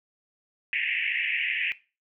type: band-pass noise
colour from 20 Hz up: white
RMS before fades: -28 dBFS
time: 0.73-1.72 s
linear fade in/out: 0 ms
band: 1800 to 2800 Hz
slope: 96 dB/octave
effects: noise-tail reverb RT60 0.3 s tail -18 dB re dry